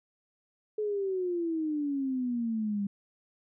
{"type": "exponential sweep", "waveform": "sine", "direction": "down", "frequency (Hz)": [430.5, 197.8], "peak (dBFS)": -28, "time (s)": [0.78, 2.87], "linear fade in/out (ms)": 5, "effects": []}